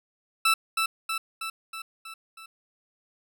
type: tone with echo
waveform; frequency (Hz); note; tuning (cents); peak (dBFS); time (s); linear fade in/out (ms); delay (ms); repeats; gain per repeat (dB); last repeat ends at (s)
20% pulse; 1321; E6; +3; -14; 0.45-0.54; 5; 320; 6; -4; 2.46
effects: none